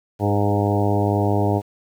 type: harmonic tone with a mistuned harmonic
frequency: 102.1 Hz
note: G#2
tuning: 29 cents flat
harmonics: 1 / 2 / 3 / 4 / 5 / 6 / 7 / 8 / 9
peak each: -20 / -26 / -24 / -25 / -29 / -28 / -27 / -29 / -31 dBFS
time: 0.19-1.62 s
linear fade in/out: 50 ms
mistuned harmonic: 5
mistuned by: -15 cents
effects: 8-bit